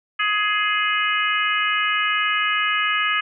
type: harmonic tone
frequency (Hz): 418.8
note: G#4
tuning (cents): +15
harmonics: 3 / 4 / 5 / 6 / 7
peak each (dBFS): -23 / -24 / -25 / -26 / -26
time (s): 0.19-3.21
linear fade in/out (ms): 10
effects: none